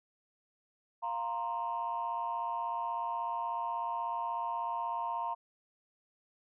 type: chord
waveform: sine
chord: F suspended fourth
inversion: none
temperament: just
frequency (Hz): 698.5 / 931.3 / 1047.7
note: F5 / Bb5 / C6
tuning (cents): 0 / -2 / +2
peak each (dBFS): -39 / -34 / -38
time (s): 1.02-5.35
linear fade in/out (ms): 20
effects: tanh soft clip ceiling -25 dBFS